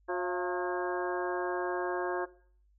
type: harmonic tone with a mistuned harmonic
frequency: 180 Hz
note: F#3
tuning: 47 cents flat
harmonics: 2 / 3 / 4 / 5 / 6 / 7 / 8 / 9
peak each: -33 / -37 / -38 / -40 / -40 / -47 / -48 / -40 dBFS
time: 0.08-2.26 s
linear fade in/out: 20 ms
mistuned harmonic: 4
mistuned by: -61 cents
effects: noise-tail reverb RT60 0.5 s tail -18 dB re dry + added 50 Hz sine -63 dBFS peak until 2.78 s